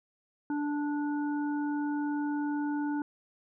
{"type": "harmonic tone", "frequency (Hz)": 292.9, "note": "D4", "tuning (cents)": -5, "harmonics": [1, 3, 5], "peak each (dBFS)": [-29, -39, -43], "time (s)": [0.5, 3.02], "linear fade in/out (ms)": 2, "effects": []}